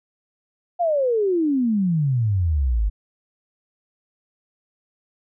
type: exponential sweep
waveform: sine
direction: down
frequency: 720 to 48.32 Hz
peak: -17 dBFS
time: 0.79-2.9 s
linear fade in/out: 20 ms
effects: none